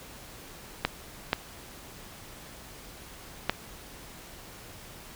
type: clicks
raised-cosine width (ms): 0.3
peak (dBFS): -7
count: 3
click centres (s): 0.85 / 1.331 / 3.496
effects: pink hiss -47 dBFS RMS until 5.15 s